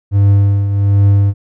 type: tone with tremolo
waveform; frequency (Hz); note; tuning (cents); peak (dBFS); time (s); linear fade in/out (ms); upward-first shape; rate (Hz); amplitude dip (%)
triangle; 100; G2; +35; -3; 0.11-1.34; 50; triangle; 1.3; 60
effects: none